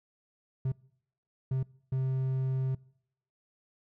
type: tone bursts at uneven times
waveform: triangle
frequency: 131.5 Hz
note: C3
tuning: 9 cents sharp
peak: -25 dBFS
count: 3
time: 0.65-0.72 / 1.51-1.63 / 1.92-2.75 s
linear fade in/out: 5 ms
effects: noise-tail reverb RT60 0.7 s tail -24 dB re dry